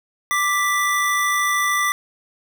square tone pair together, 1174.7 / 1975.6 Hz, D6 / B6, 0 / 0 cents, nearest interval major sixth, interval 900 cents, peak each -21 dBFS, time 0.31-1.92 s, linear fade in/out 0 ms, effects none

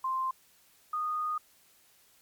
sine tone pair in turn, 1046.5 / 1234 Hz, C6 / D#6, 0 / -15 cents, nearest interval minor third, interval 285 cents, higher second, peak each -28 / -29 dBFS, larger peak first, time 0.04-0.31 / 0.93-1.38 s, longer second, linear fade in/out 5 ms, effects white hiss -63 dBFS RMS until 2.21 s + MP3 96 kbps

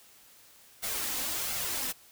white noise with flanger, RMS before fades -33 dBFS, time 0.82-1.93 s, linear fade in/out 20 ms, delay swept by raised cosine 1.4 to 3.9 ms, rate 1.4 Hz, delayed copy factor +0.55, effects white hiss -57 dBFS RMS until 2.11 s

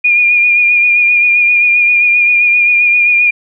sine tone with vibrato, 2426 Hz, D#7, 44 cents flat, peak -6 dBFS, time 0.04-3.31 s, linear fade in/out 10 ms, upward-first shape sine, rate 7.6 Hz, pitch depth 28 cents each way, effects none

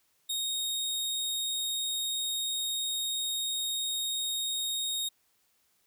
sawtooth tone, 3729 Hz, A#7, in tune, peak -27 dBFS, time 0.29-5.09 s, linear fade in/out 10 ms, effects white hiss -71 dBFS RMS until 5.86 s

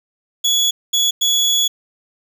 30% pulse tone bursts at uneven times, 3384 Hz, G#7, 32 cents sharp, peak -11 dBFS, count 3, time 0.44-0.71 / 0.93-1.11 / 1.21-1.68 s, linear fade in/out 10 ms, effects none

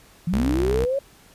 sine linear sweep, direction up, 159.8 to 565 Hz, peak -20 dBFS, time 0.27-0.99 s, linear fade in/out 5 ms
sawtooth tone, 64.1 Hz, C2, 35 cents flat, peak -19 dBFS, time 0.33-0.85 s, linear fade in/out 0 ms
effects pink hiss -52 dBFS RMS until 1.34 s + resampled to 32000 Hz

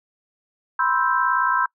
sine chord, C major seventh, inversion third, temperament equal, 987.8 / 1046.5 / 1318.5 / 1568 Hz, B5 / C6 / E6 / G6, 0 / 0 / 0 / 0 cents, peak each -23 dBFS, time 0.79-1.66 s, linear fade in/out 5 ms, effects noise-tail reverb RT60 0.1 s tail -26 dB re dry

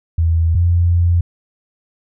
sine tone pair in turn, 82.41 / 86.45 Hz, E2 / F2, 0 / -17 cents, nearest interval minor second, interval 83 cents, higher second, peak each -11 / -10 dBFS, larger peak second, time 0.18-0.55 / 0.55-1.21 s, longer second, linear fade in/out 5 ms, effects none

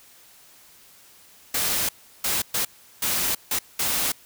white noise bursts at uneven times, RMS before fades -24 dBFS, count 6, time 1.54-1.89 / 2.24-2.42 / 2.54-2.65 / 3.02-3.35 / 3.51-3.59 / 3.79-4.12 s, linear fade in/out 5 ms, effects white hiss -52 dBFS RMS until 4.25 s

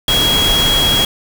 sine tone in noise, 3300 Hz, G#7, 12 cents flat, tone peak -12 dBFS, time 0.08-1.05 s, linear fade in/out 2 ms, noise pink, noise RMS -17 dBFS, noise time 0.08-1.05 s, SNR +2 dB, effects none

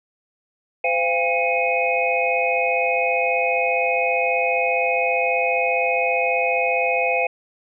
sine tone cluster, 512 / 688 / 803 / 2181 / 2511 Hz, C5 / F5 / G5 / C#7 / D#7, -38 / -26 / +41 / -29 / +15 cents, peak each -23 / -23 / -27 / -28 / -22 dBFS, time 0.84-7.27 s, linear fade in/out 5 ms, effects none

